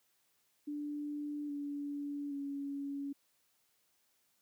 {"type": "tone with pitch steps", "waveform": "sine", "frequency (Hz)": [293.7, 287.2, 280.8], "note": ["D4", "D4", "C#4"], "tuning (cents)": [0, -39, 22], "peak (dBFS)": -37, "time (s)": [0.67, 3.13], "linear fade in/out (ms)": 10, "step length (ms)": 820, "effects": ["white hiss -75 dBFS RMS until 4.41 s", "high-pass 80 Hz 12 dB/octave"]}